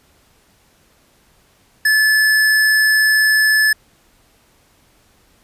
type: tone with hard clipping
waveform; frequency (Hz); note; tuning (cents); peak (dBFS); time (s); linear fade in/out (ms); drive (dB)
sine; 1733; A6; -27; -12; 1.85-3.73; 5; 18
effects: pink hiss -55 dBFS RMS until 5.43 s + resampled to 32000 Hz